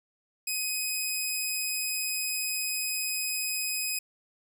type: tone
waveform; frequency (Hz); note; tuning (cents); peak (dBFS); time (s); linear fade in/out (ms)
10% pulse; 2517; D#7; +19; -20; 0.47-3.99; 5
effects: none